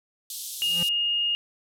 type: band-pass noise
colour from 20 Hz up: white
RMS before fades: -36 dBFS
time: 0.3-0.89 s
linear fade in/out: 2 ms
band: 3200 to 14000 Hz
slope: 48 dB/octave
type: tone with exponential growth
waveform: square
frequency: 172.6 Hz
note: F3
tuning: 20 cents flat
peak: -29 dBFS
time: 0.6-0.83 s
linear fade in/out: 2 ms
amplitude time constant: 48 ms
type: tone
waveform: sine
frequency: 2846 Hz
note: F7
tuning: 32 cents sharp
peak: -22 dBFS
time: 0.62-1.35 s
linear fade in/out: 0 ms
effects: none